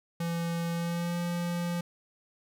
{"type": "tone with pitch glide", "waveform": "square", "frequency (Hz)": [168.9, 173.25], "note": ["E3", "F3"], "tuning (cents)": [42, -14], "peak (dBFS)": -30, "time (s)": [0.2, 1.81], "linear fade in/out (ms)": 5, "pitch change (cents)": 44, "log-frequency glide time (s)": [0.72, 1.18], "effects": []}